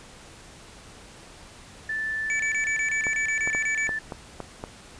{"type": "tone", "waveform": "sine", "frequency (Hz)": 1760, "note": "A6", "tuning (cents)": 0, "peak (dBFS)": -26, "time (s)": [1.89, 3.99], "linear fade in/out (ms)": 5}
{"type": "tone bursts", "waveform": "square", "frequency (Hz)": 2290, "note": "D7", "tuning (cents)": -44, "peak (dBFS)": -26, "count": 13, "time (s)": [2.3, 3.871], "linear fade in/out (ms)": 0, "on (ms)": 95, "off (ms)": 28}
{"type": "clicks", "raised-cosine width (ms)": 1, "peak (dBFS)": -18, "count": 7, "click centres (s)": [3.068, 3.475, 3.549, 3.892, 4.122, 4.403, 4.639]}
{"effects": ["pink hiss -47 dBFS RMS until 4.99 s", "resampled to 22050 Hz"]}